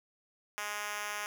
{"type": "tone with high-pass filter", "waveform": "5% pulse", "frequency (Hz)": 207.7, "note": "G#3", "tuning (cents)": 0, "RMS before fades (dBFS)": -38, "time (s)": [0.58, 1.26], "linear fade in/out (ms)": 0, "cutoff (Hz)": 820, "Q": 0.72, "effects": []}